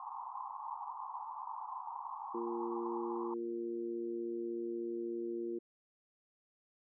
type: band-pass noise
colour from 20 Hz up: white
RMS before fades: -44 dBFS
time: 0-3.34 s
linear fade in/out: 2 ms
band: 810 to 1100 Hz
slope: 96 dB/octave
type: harmonic tone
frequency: 116.54 Hz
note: A#2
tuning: in tune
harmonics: 2 / 3 / 4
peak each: -46 / -37 / -47 dBFS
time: 2.34-5.59 s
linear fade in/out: 10 ms
effects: none